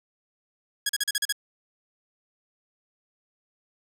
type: tone bursts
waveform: 10% pulse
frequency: 1661.2 Hz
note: G#6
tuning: in tune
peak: -14 dBFS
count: 7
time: 0.86-1.325 s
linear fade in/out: 5 ms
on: 33 ms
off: 39 ms
effects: none